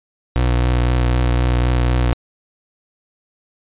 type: tone with vibrato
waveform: 30% pulse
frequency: 61.2 Hz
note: B1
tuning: 15 cents flat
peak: -11 dBFS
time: 0.36-2.13 s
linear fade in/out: 0 ms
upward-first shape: triangle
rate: 3.9 Hz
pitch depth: 31 cents each way
effects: resampled to 8000 Hz